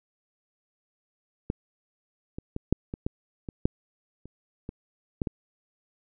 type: clicks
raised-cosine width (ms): 3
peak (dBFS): -14 / -22 / -18 / -7 / -20 / -14 / -22 / -8 / -30 / -22 / -13 / -16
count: 12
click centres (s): 1.501 / 2.385 / 2.564 / 2.726 / 2.939 / 3.065 / 3.488 / 3.655 / 4.256 / 4.691 / 5.218 / 5.272
effects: none

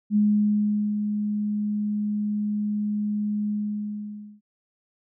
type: tone with ADSR envelope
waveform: sine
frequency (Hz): 208.9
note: G#3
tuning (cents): +10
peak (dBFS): -16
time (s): 0.1-4.41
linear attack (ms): 59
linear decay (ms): 790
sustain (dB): -7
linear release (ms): 910
effects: none

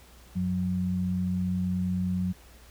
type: tone pair together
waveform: sine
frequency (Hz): 92.5 / 182.66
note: F#2 / F#3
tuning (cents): 0 / -22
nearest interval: octave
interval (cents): 1178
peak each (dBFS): -32 / -26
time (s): 0.35-2.33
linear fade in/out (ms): 20
effects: added 60 Hz sine -52 dBFS peak until 2.7 s + pink hiss -55 dBFS RMS until 2.7 s

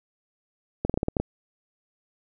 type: clicks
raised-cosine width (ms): 2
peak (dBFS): -11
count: 8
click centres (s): 0.85 / 0.896 / 0.941 / 0.975 / 1.031 / 1.084 / 1.168 / 1.2
effects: none

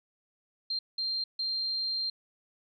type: tone bursts at uneven times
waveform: sine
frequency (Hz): 4177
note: C8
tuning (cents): -4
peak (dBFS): -29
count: 3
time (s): 0.7-0.79 / 0.98-1.24 / 1.39-2.1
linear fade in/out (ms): 5
effects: none

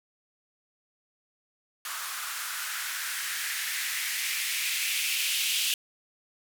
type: noise with band-pass filter sweep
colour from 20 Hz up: violet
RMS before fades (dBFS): -31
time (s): 1.85-5.74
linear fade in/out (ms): 2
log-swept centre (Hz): 1200 to 2900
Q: 2.9
effects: none

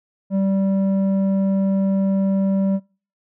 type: tone with low-pass filter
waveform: square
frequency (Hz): 194.2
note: G3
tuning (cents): -16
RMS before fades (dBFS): -19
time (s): 0.3-2.8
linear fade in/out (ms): 50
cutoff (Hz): 480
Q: 1.4
effects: noise-tail reverb RT60 0.4 s tail -26 dB re dry

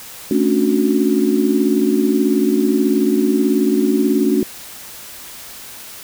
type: chord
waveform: sine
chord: D major seventh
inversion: second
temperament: just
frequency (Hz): 220.2 / 275.3 / 293.7 / 367.1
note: A3 / C#4 / D4 / F#4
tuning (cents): +2 / -12 / 0 / -14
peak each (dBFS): -18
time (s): 0.31-4.43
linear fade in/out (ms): 2
effects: white hiss -35 dBFS RMS until 6.03 s

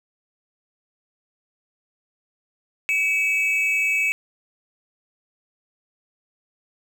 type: tone pair together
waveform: triangle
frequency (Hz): 2269 / 2600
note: C#7 / E7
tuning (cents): +40 / -24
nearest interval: major second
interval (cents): 236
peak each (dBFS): -21 / -19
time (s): 2.89-4.12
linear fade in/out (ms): 0
effects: none

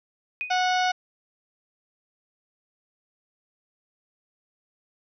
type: tone with exponential decay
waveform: sine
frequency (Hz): 2489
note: D#7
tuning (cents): 0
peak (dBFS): -24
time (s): 0.41-0.64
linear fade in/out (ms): 0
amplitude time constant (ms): 49
type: harmonic tone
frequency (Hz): 734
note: F#5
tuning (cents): -14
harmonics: 1 / 2 / 3 / 4 / 5 / 6 / 7 / 8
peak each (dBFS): -22 / -28 / -32 / -34 / -36 / -38 / -39 / -40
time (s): 0.5-0.92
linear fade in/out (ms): 10
effects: none

